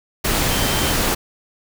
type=tone in noise; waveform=sine; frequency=3117 Hz; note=G7; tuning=11 cents flat; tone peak=-28 dBFS; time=0.5-0.93 s; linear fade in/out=10 ms; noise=pink; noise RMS=-19 dBFS; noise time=0.24-1.15 s; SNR=-12 dB; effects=none